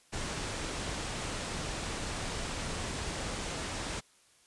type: low-pass noise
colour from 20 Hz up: pink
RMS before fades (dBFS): -37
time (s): 0.12-4.01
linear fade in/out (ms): 20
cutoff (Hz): 9500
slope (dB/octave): 48
effects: white hiss -64 dBFS RMS until 4.46 s + resampled to 24000 Hz